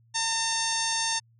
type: harmonic tone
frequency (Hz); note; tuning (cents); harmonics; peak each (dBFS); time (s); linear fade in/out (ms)
905; A5; +48; 1 / 2 / 3 / 4 / 5 / 6 / 7 / 8 / 9 / 10; -32 / -34 / -38 / -34 / -35 / -33 / -31 / -41 / -43 / -37; 0.14-1.2; 20
effects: added 115 Hz sine -58 dBFS peak until 1.39 s